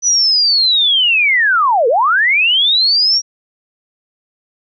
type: linear two-way sweep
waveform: sine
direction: down then up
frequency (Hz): 6000 to 436.3 to 5710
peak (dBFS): -9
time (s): 0.02-3.22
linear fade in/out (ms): 50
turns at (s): 1.88
effects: none